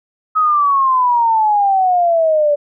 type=exponential sweep; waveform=sine; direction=down; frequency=1278 to 576 Hz; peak=-10 dBFS; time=0.35-2.56 s; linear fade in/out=20 ms; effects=none